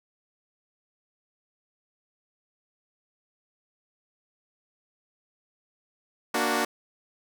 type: chord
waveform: 10% pulse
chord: Bb augmented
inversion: none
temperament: equal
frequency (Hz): 233.1 / 293.7 / 370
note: Bb3 / D4 / F#4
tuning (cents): 0 / 0 / 0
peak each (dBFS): -20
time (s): 6.34-6.65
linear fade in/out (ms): 5
effects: none